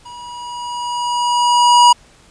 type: tone with level ramp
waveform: square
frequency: 966 Hz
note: B5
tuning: 39 cents flat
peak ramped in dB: -33 to -5 dBFS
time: 0.05-1.93 s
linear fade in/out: 10 ms
effects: pink hiss -48 dBFS RMS until 2.3 s + resampled to 22050 Hz